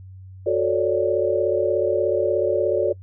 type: chord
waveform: sine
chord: D major seventh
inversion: first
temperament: just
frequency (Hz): 367.1 / 440.5 / 550.6 / 587.3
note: F#4 / A4 / C#5 / D5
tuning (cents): -14 / +2 / -12 / 0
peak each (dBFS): -23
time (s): 0.46-2.93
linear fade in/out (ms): 10
effects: noise-tail reverb RT60 0.1 s tail -24 dB re dry + added 94 Hz sine -38 dBFS peak until 3.02 s